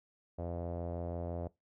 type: tone with low-pass filter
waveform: sawtooth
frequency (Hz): 85.9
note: F2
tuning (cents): -28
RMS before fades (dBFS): -39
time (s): 0.38-1.48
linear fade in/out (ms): 10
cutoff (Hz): 620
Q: 3.7
effects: noise-tail reverb RT60 0.2 s tail -21 dB re dry